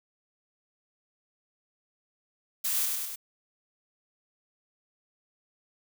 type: noise with echo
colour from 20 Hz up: blue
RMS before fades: -29 dBFS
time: 2.64-2.86 s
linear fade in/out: 10 ms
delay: 100 ms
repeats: 3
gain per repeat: -3 dB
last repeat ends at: 3.16 s
effects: none